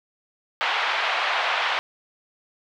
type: band-pass noise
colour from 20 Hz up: pink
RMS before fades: -24 dBFS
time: 0.61-1.79 s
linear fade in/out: 0 ms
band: 720 to 3500 Hz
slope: 24 dB/octave
effects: none